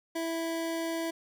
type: tone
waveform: 25% pulse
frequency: 329.6 Hz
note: E4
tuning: in tune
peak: -27 dBFS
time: 0.15-1.11 s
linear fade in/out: 10 ms
effects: none